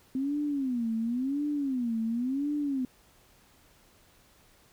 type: tone with vibrato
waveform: sine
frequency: 257.1 Hz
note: C4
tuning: 30 cents flat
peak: -27 dBFS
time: 0.15-2.85 s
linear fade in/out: 2 ms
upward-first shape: sine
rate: 0.94 Hz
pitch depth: 240 cents each way
effects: pink hiss -61 dBFS RMS until 4.72 s